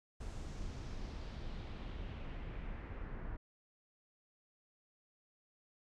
brown noise with low-pass filter sweep, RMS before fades -44 dBFS, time 0.2-3.37 s, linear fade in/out 10 ms, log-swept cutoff 8000 to 1600 Hz, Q 1.8, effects none

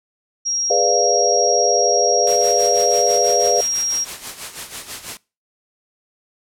sine tone, 5620 Hz, F8, 10 cents sharp, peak -18 dBFS, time 0.45-4.05 s, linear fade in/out 20 ms
sine chord, G# diminished seventh, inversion none, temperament equal, 415.3 / 493.9 / 587.3 / 698.5 Hz, G#4 / B4 / D5 / F5, 0 / 0 / 0 / 0 cents, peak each -21 / -19 / -20 / -19 dBFS, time 0.7-3.61 s, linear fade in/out 5 ms
white noise with tremolo, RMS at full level -28 dBFS, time 2.27-5.17 s, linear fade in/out 0 ms, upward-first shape sine, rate 6.1 Hz, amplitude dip 70%
effects noise-tail reverb RT60 0.3 s tail -23 dB re dry + low-pass 11000 Hz 12 dB/octave

